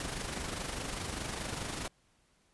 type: noise with amplitude modulation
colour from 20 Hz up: pink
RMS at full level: -36 dBFS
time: 0-1.88 s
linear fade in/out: 2 ms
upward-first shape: sine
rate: 24.9 Hz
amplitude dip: 50%
effects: pink hiss -70 dBFS RMS until 2.53 s + resampled to 24000 Hz